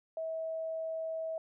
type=tone; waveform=sine; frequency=646 Hz; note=E5; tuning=35 cents flat; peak=-34 dBFS; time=0.17-1.38 s; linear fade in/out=2 ms; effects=none